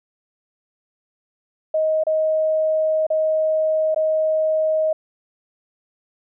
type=tone with dropouts; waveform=sine; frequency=628 Hz; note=D#5; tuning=16 cents sharp; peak=-16 dBFS; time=1.74-4.93 s; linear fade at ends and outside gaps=5 ms; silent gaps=2.037-2.067 / 3.067-3.102 / 3.946-3.961 s; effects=none